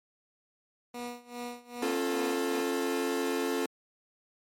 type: tone with tremolo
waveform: 15% pulse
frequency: 242.2 Hz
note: B3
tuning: 34 cents flat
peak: -29 dBFS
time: 0.94-2.61 s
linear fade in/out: 5 ms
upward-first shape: sine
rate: 2.5 Hz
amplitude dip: 90%
type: chord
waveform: 40% pulse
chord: Db augmented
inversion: none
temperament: equal with one note detuned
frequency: 271.3 / 349.2 / 440 Hz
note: Db4 / F4 / A4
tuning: -37 / 0 / 0 cents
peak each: -32 / -33 / -31 dBFS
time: 1.82-3.66 s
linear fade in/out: 5 ms
effects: MP3 64 kbps